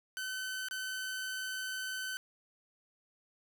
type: tone with dropouts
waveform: sawtooth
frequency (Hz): 1522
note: F#6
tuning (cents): +48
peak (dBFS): -33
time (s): 0.17-2.17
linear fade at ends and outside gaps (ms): 0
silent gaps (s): 0.685-0.711
effects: none